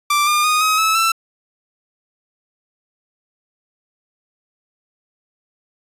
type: tone with pitch steps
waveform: sawtooth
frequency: 1174.7 / 1204.9 / 1236 / 1267.8 / 1300.4 / 1333.9 Hz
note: D6 / D6 / D#6 / D#6 / E6 / E6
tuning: 0 / +44 / -12 / +32 / -24 / +20 cents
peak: -10 dBFS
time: 0.1-1.12 s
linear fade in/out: 5 ms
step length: 170 ms
effects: resampled to 32000 Hz